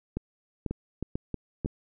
two click trains, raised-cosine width 3 ms, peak -17 / -18 dBFS, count 4 / 4, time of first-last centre 0.17-1.648 / 0.71-1.659 s, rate 2.03 / 3.16 Hz, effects none

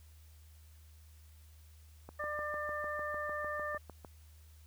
click train, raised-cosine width 1 ms, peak -33 dBFS, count 14, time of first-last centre 2.09-4.048 s, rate 6.64 Hz
harmonic tone, 597 Hz, D5, 28 cents sharp, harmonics 1 / 2 / 3, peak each -40 / -40 / -40 dBFS, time 2.19-3.78 s, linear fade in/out 10 ms
effects added 77 Hz sine -55 dBFS peak until 4.66 s + white hiss -67 dBFS RMS until 4.66 s

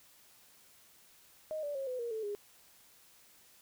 sine tone with pitch steps, 622.3 / 580.6 / 541.7 / 505.5 / 471.6 / 440 / 410.6 Hz, D#5 / D5 / C#5 / B4 / A#4 / A4 / G#4, 0 / -20 / -40 / +40 / +20 / 0 / -20 cents, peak -35 dBFS, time 1.51-2.35 s, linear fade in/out 0 ms, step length 120 ms, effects white hiss -62 dBFS RMS until 3.61 s

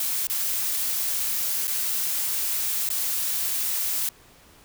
blue noise with dropouts, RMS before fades -26 dBFS, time 0-4.09 s, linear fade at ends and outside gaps 2 ms, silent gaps 0.271-0.298 / 1.672-1.678 / 2.89-2.901 s, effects pink hiss -53 dBFS RMS until 4.64 s

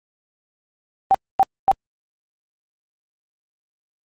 sine tone bursts, 775 Hz, G5, 20 cents flat, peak -10 dBFS, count 3, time 1.11-1.715 s, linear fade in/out 0 ms, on 35 ms, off 250 ms, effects Opus 24 kbps

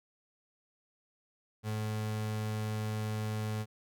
35% pulse tone, 107.8 Hz, A2, 35 cents flat, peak -31 dBFS, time 1.63-3.66 s, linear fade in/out 50 ms, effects none

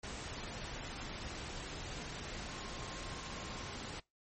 sine tone in noise, 1064 Hz, C6, 29 cents sharp, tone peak -53 dBFS, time 2.48-3.75 s, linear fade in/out 5 ms, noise pink, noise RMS -44 dBFS, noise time 0.03-4 s, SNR -12 dB, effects noise-tail reverb RT60 0.2 s tail -23 dB re dry + MP3 32 kbps

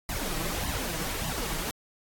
pink noise with flanger, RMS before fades -32 dBFS, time 0.09-1.71 s, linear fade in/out 2 ms, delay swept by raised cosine 0.99 to 6.39 ms, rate 1.7 Hz, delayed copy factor +0.8, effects AAC 64 kbps

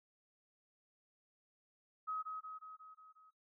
sine tone with echo, 1270 Hz, D#6, 35 cents sharp, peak -37 dBFS, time 2.07-2.23 s, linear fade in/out 20 ms, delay 180 ms, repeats 6, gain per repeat -4 dB, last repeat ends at 3.31 s, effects noise-tail reverb RT60 0.2 s tail -23 dB re dry

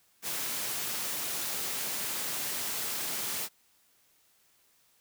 white high-pass noise, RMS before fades -34 dBFS, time 0.22-3.49 s, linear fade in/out 50 ms, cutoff 110 Hz, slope 24 dB/octave, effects white hiss -67 dBFS RMS until 5 s

